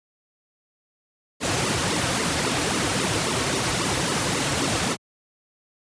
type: noise with flanger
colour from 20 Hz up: pink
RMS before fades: -23 dBFS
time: 1.4-4.97 s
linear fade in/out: 50 ms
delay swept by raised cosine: 1.2 to 5.1 ms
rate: 3.7 Hz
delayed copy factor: -0.85
effects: high-pass 100 Hz 12 dB/octave + resampled to 22050 Hz